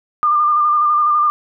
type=tone with vibrato; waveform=sine; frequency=1200 Hz; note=D6; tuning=37 cents sharp; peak=-11 dBFS; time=0.23-1.3 s; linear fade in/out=0 ms; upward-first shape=square; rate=12 Hz; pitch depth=22 cents each way; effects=none